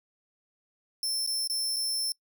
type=tone with dropouts; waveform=sawtooth; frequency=5340 Hz; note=E8; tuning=22 cents sharp; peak=-25 dBFS; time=1.03-2.12 s; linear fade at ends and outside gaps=1 ms; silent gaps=1.264-1.274 / 1.474-1.498 / 1.762-1.766 s; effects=noise-tail reverb RT60 0.1 s tail -25 dB re dry